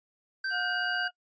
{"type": "tone", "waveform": "square", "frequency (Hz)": 1557, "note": "G6", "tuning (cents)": -12, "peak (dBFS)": -30, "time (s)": [0.44, 1.08], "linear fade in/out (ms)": 5}
{"type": "harmonic tone", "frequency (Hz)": 720, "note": "F#5", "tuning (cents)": -47, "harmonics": [1, 2, 4], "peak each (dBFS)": [-36, -36, -36], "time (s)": [0.5, 1.11], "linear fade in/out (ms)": 50}
{"effects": ["noise-tail reverb RT60 0.1 s tail -26 dB re dry", "resampled to 16000 Hz"]}